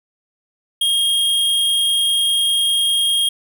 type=tone; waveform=square; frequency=3245 Hz; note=G#7; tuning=41 cents flat; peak=-15 dBFS; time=0.81-3.29 s; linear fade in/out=5 ms; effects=none